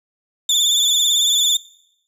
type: tone with vibrato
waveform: 30% pulse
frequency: 3520 Hz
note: A7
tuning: in tune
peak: -11 dBFS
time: 0.49-1.57 s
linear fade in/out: 5 ms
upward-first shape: sine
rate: 18 Hz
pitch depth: 56 cents each way
effects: noise-tail reverb RT60 0.8 s tail -21 dB re dry + resampled to 32000 Hz